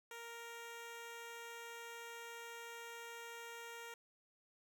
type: tone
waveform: 10% pulse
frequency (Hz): 466.2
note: A#4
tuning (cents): 0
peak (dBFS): -40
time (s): 0.11-3.94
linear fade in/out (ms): 2
effects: none